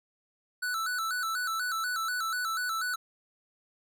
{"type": "tone with vibrato", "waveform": "square", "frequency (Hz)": 1400, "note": "F6", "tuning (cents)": 4, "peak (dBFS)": -30, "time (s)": [0.62, 2.96], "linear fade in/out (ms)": 10, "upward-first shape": "square", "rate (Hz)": 4.1, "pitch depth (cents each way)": 100, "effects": []}